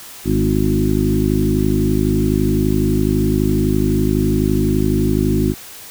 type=harmonic tone with a mistuned harmonic; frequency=51.91 Hz; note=G#1; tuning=in tune; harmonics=1 / 2 / 3 / 4 / 5 / 6 / 7; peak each=-21 / -21 / -21 / -21 / -21 / -21 / -21 dBFS; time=0.24-5.55 s; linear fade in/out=50 ms; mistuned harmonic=5; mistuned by=-19 cents; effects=white hiss -36 dBFS RMS until 5.9 s